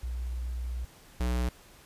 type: tone pair in turn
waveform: sine / square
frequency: 61.2 / 61.2 Hz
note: B1 / B1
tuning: -15 / -15 cents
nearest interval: unison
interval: 0 cents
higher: neither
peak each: -31 / -27 dBFS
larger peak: second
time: 0.03-0.85 / 1.2-1.49 s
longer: first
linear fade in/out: 5 ms
effects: pink hiss -55 dBFS RMS until 1.85 s + resampled to 32000 Hz